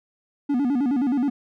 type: tone with vibrato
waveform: triangle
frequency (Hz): 264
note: C4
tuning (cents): +16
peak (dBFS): -17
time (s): 0.49-1.3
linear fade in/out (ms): 10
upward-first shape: square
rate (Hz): 9.5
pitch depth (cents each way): 140
effects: none